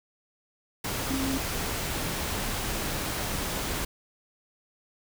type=tone in noise; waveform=sine; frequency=267.8 Hz; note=C4; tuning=40 cents sharp; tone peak=-28 dBFS; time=1.1-1.38 s; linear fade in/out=5 ms; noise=pink; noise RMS=-31 dBFS; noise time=0.84-3.85 s; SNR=0 dB; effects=none